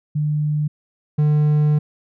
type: tone pair in turn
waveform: sine / triangle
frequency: 150 / 150 Hz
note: D3 / D3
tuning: +37 / +37 cents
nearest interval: unison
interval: 0 cents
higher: neither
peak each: -17 / -11 dBFS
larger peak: second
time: 0.15-0.68 / 1.18-1.79 s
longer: second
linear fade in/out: 10 ms
effects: none